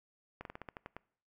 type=slowing click train; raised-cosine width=0.5 ms; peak=-28 dBFS; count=9; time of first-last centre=0.41-0.966 s; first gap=42 ms; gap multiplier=1.14; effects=noise-tail reverb RT60 0.6 s tail -24 dB re dry